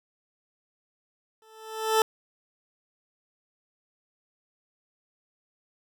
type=tone with exponential growth; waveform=20% pulse; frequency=440 Hz; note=A4; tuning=in tune; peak=-12 dBFS; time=1.42-2.02 s; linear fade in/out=1 ms; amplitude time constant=130 ms; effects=none